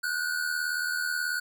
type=tone pair together; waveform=square; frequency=1457 / 1535.4 Hz; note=F#6 / G6; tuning=-27 / -36 cents; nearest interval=minor second; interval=91 cents; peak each=-30 / -33 dBFS; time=0.03-1.4 s; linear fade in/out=10 ms; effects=none